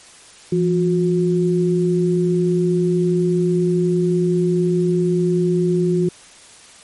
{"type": "tone pair together", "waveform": "sine", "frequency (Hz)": [170.3, 360.9], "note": ["F3", "F#4"], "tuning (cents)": [-43, -43], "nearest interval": "octave + minor second", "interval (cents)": 1300, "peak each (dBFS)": -17, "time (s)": [0.52, 6.09], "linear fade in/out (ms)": 5, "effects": ["white hiss -44 dBFS RMS until 6.83 s", "MP3 48 kbps"]}